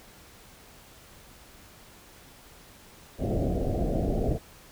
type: low-pass noise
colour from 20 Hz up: pink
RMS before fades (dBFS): -27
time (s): 3.18-4.39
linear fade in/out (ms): 50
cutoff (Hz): 730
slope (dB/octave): 96
effects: pink hiss -52 dBFS RMS until 4.71 s